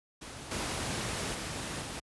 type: noise with level steps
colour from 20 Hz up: pink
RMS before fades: -44 / -34 / -37 / -39 dBFS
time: 0.21-2 s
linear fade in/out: 10 ms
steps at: 0.51 / 1.34 / 1.81 s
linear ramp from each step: 5 ms
effects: high-pass 60 Hz 12 dB/octave + resampled to 24000 Hz

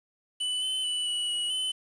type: tone with pitch steps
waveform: square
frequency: 2986 / 3044 / 2973 / 2943 / 2923 / 3030 Hz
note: F#7 / F#7 / F#7 / F#7 / F#7 / F#7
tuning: +15 / +48 / +8 / -10 / -22 / +40 cents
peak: -28 dBFS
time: 0.4-1.72 s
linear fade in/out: 10 ms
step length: 220 ms
effects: resampled to 22050 Hz + 9-bit

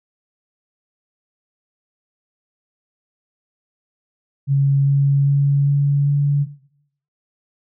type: tone with pitch steps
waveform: sine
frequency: 138.8 / 139.85 / 140.9 / 141.96 / 143.03 Hz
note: C#3 / C#3 / C#3 / C#3 / D3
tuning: +3 / +16 / +29 / +42 / -45 cents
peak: -12 dBFS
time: 4.47-6.47 s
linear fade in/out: 50 ms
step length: 400 ms
effects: noise-tail reverb RT60 0.7 s tail -17 dB re dry

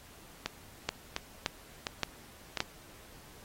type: two click trains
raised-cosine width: 0.2 ms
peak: -14 / -11 dBFS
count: 4 / 4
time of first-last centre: 0.46-2.573 / 0.89-2.604 s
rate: 1.42 / 1.75 Hz
effects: pink hiss -55 dBFS RMS until 3.44 s + AAC 48 kbps

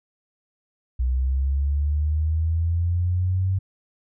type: linear sweep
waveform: sine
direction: up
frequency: 61.74 to 95.7 Hz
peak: -19 dBFS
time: 0.99-3.59 s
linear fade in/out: 10 ms
effects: none

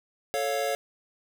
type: chord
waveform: square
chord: A augmented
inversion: none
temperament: equal with one note detuned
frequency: 440 / 554.4 / 702.1 Hz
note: A4 / C#5 / E#5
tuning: 0 / 0 / +9 cents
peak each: -33 / -30 / -31 dBFS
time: 0.34-0.75 s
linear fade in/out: 0 ms
effects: none

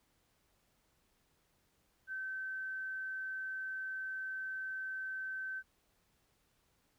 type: tone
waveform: sine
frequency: 1540 Hz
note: G6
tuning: 31 cents flat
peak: -38 dBFS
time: 2.07-5.63 s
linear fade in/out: 50 ms
effects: pink hiss -75 dBFS RMS until 6.98 s

